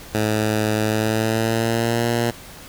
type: tone with pitch glide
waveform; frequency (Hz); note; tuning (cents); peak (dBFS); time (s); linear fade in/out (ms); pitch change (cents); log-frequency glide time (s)
10% pulse; 107.9 to 117.67; A2 to A#2; -33 to +17; -10; 0.14-2.31; 10; +150; 0.84-2.06
effects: pink hiss -40 dBFS RMS until 2.68 s